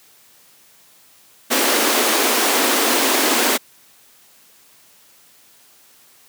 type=high-pass noise; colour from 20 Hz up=pink; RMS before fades=-17 dBFS; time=1.5-3.58 s; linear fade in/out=20 ms; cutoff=230 Hz; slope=96 dB/octave; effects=white hiss -51 dBFS RMS until 6.28 s + high-pass 100 Hz 12 dB/octave